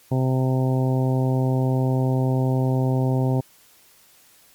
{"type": "harmonic tone", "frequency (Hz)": 130.1, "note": "C3", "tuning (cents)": -9, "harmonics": [1, 2, 3, 4, 5, 6, 7], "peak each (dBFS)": [-19, -25, -29, -31, -33, -35, -36], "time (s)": [0.11, 3.41], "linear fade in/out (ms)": 10, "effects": ["white hiss -54 dBFS RMS until 4.54 s", "MP3 96 kbps"]}